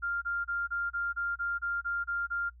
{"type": "tone bursts", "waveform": "sine", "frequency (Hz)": 1396.9, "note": "F6", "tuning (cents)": 0, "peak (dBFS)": -29, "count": 11, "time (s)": [0.02, 2.5], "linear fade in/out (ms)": 20, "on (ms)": 200, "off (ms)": 28, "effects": ["noise-tail reverb RT60 0.1 s tail -25 dB re dry", "added 60 Hz sine -51 dBFS peak until 2.6 s"]}